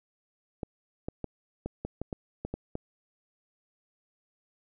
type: clicks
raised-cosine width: 2 ms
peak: -20 dBFS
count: 10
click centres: 0.632 / 1.085 / 1.243 / 1.66 / 1.85 / 2.016 / 2.128 / 2.45 / 2.54 / 2.754 s
effects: none